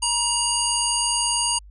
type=harmonic tone; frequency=949 Hz; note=A#5; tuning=31 cents sharp; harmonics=1 / 3 / 5 / 7 / 9 / 10; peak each=-27 / -27 / -27 / -27 / -27 / -27 dBFS; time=0.02-1.59 s; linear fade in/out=10 ms; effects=added 50 Hz sine -42 dBFS peak until 1.7 s